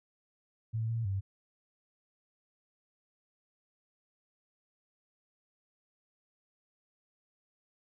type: tone with pitch steps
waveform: sine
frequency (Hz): 112 / 114.7 / 97.3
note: A2 / A#2 / G2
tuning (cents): +31 / -28 / -12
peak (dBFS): -30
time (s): 0.73-1.21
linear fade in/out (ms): 20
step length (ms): 160
effects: none